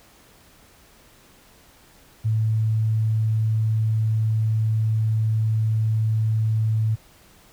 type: tone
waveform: sine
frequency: 110 Hz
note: A2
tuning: in tune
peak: -18 dBFS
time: 2.24-6.96 s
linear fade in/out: 20 ms
effects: pink hiss -53 dBFS RMS until 7.52 s